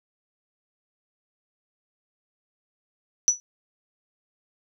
sine tone with exponential decay, 5920 Hz, F#8, in tune, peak -11 dBFS, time 3.28-3.4 s, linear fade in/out 0 ms, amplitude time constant 26 ms, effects none

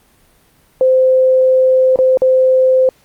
sine tone with dropouts, 518 Hz, C5, 17 cents flat, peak -7 dBFS, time 0.81-2.89 s, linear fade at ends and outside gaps 1 ms, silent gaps 1.959-1.988 / 2.173-2.219 s, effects pink hiss -52 dBFS RMS until 3.04 s + Opus 32 kbps

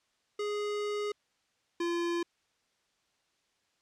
square tone pair in turn, 415.3 / 343.1 Hz, G#4 / F4, 0 / -31 cents, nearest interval minor third, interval 331 cents, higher first, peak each -32 / -30 dBFS, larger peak second, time 0.39-1.12 / 1.8-2.23 s, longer first, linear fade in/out 5 ms, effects white hiss -74 dBFS RMS until 3.81 s + low-pass 6000 Hz 12 dB/octave

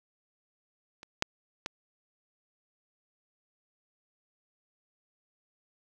clicks, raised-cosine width 0.2 ms, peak -28 / -8 / -16 dBFS, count 3, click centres 1.031 / 1.224 / 1.661 s, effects none

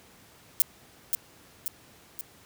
violet noise with echo, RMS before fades -20 dBFS, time 0.6-0.62 s, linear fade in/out 0 ms, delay 530 ms, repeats 3, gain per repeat -5 dB, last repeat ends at 2.21 s, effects pink hiss -55 dBFS RMS until 2.45 s + high-pass 80 Hz 12 dB/octave

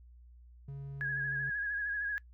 triangle tone, 138.59 Hz, C#3, in tune, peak -38 dBFS, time 0.68-1.5 s, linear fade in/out 5 ms
sine tone with vibrato, 1661.2 Hz, G#6, in tune, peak -32 dBFS, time 1.01-2.18 s, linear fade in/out 0 ms, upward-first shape sine, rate 13 Hz, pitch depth 45 cents each way
effects noise-tail reverb RT60 0.1 s tail -23 dB re dry + added 60 Hz sine -53 dBFS peak until 2.33 s

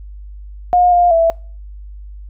sine tone with pitch steps, 715 / 704 / 662 Hz, F5 / F5 / E5, +41 / +14 / +7 cents, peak -8 dBFS, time 0.73-1.3 s, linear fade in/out 0 ms, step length 190 ms, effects noise-tail reverb RT60 0.4 s tail -25 dB re dry + added 50 Hz sine -30 dBFS peak until 2.29 s

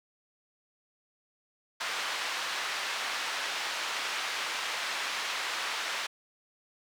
pink band-pass noise, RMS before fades -34 dBFS, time 1.8-6.07 s, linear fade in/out 10 ms, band 1100 to 4700 Hz, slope 12 dB/octave, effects none

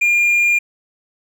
triangle tone, 2408 Hz, D7, 43 cents sharp, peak -10 dBFS, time 0.01-0.59 s, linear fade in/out 10 ms, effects none

